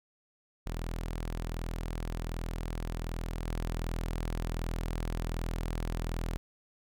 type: tone with level steps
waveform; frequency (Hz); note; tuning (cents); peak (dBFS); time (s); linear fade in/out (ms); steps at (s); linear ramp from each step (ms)
sawtooth; 41.32; E1; +5; -30 / -28; 0.66-6.37; 0; 3.47; 10
effects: none